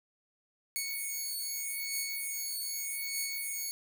5% pulse beating tone pair, 2217 / 2217.82 Hz, C#7 / C#7, 0 / 0 cents, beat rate 0.82 Hz, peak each -27 dBFS, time 0.76-3.71 s, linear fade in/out 0 ms, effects 10-bit

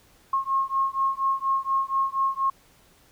sine beating tone pair, 1078 / 1082.2 Hz, C#6 / C#6, -49 / -42 cents, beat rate 4.2 Hz, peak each -25 dBFS, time 0.33-2.5 s, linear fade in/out 5 ms, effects pink hiss -58 dBFS RMS until 3.11 s

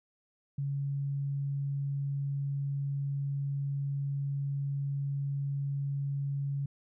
sine tone, 140 Hz, C#3, 18 cents sharp, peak -30 dBFS, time 0.58-6.66 s, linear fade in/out 5 ms, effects none

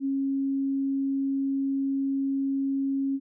sine tone, 272.9 Hz, C#4, 27 cents flat, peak -24 dBFS, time 0-3.2 s, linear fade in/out 50 ms, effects none

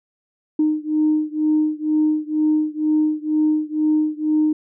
sine beating tone pair, 306.4 / 308.5 Hz, D#4 / D#4, -27 / -15 cents, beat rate 2.1 Hz, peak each -18 / -19 dBFS, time 0.59-4.53 s, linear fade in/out 5 ms, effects tanh soft clip ceiling -9 dBFS

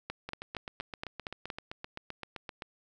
two click trains, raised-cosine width 0.3 ms, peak -20 / -23 dBFS, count 7 / 19, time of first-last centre 0.1-1.502 / 0.29-2.622 s, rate 4.28 / 7.72 Hz, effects none

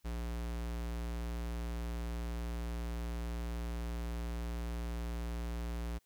square tone, 58.27 Hz, A#1, in tune, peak -37 dBFS, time 0.04-5.99 s, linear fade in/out 20 ms, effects white hiss -75 dBFS RMS until 6.05 s

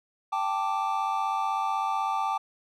triangle chord, G suspended second, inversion none, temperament equal, 784 / 880 / 1174.7 Hz, G5 / A5 / D6, 0 / 0 / 0 cents, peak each -28 dBFS, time 0.32-2.38 s, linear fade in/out 10 ms, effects none

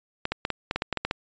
clicks, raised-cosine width 0.3 ms, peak -10 dBFS, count 11, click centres 0.254 / 0.32 / 0.451 / 0.503 / 0.711 / 0.76 / 0.821 / 0.927 / 0.973 / 1.05 / 1.111 s, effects resampled to 16000 Hz

